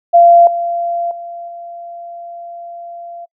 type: tone with level steps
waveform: sine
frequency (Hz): 688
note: F5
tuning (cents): -26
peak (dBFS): -3 / -15 / -25 / -27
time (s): 0.13-3.26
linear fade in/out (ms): 20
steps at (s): 0.47 / 1.11 / 1.48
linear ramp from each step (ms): 2
effects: noise-tail reverb RT60 0.1 s tail -26 dB re dry